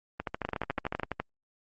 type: two click trains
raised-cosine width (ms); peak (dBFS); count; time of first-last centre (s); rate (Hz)
0.5; -15 / -17; 10 / 12; 0.45-1.2 / 0.2-0.997; 12 / 13.8
effects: Opus 32 kbps